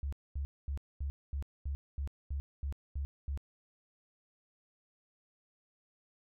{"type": "tone bursts", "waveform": "sine", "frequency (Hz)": 70, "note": "C#2", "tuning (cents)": 18, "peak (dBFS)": -33, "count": 11, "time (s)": [0.03, 3.375], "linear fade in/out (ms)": 0, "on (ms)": 95, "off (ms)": 230, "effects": []}